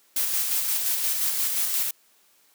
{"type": "noise with tremolo", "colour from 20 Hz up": "blue", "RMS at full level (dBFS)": -24, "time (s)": [0.16, 1.91], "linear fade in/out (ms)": 5, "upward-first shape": "square", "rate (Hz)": 5.7, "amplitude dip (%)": 30, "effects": ["white hiss -61 dBFS RMS until 2.54 s", "high-pass 200 Hz 12 dB/octave"]}